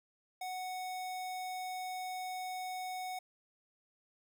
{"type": "tone", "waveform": "square", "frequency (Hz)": 740, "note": "F#5", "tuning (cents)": 0, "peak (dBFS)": -39, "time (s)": [0.41, 3.19], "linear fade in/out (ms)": 5, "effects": []}